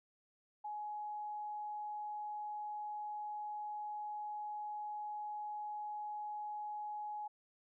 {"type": "tone", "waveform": "sine", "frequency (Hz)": 840, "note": "G#5", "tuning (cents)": 19, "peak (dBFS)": -40, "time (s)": [0.64, 7.28], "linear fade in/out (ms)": 10, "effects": []}